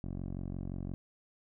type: tone with low-pass filter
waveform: 10% pulse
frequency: 45.76 Hz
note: F#1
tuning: 18 cents flat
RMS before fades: -39 dBFS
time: 0.04-0.94 s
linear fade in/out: 0 ms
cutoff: 400 Hz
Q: 0.67
effects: none

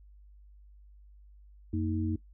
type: tone cluster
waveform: sine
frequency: 90.2 / 229.9 / 314.5 Hz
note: F#2 / A#3 / D#4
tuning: -44 / -24 / +19 cents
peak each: -31 / -34 / -33 dBFS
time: 1.73-2.16 s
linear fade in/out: 5 ms
effects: noise-tail reverb RT60 0.1 s tail -18 dB re dry + added 50 Hz sine -52 dBFS peak until 2.33 s

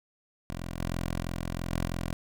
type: tone with level steps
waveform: 10% pulse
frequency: 43.03 Hz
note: F1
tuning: 25 cents flat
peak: -27 / -22 / -24 / -20 / -23 dBFS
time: 0.5-2.13 s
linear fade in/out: 0 ms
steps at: 0.8 / 1.21 / 1.71 / 1.87 s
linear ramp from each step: 2 ms
effects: none

